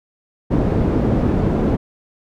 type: low-pass noise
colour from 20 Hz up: white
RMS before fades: -17 dBFS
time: 0.5-1.77 s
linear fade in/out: 20 ms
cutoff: 290 Hz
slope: 12 dB/octave
effects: none